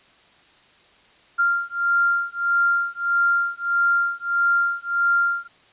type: beating tone pair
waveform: sine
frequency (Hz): 1391 / 1392.6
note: F6 / F6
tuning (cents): -7 / -5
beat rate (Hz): 1.6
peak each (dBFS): -21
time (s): 1.38-5.48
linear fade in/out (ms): 20
effects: white hiss -54 dBFS RMS until 5.72 s + resampled to 8000 Hz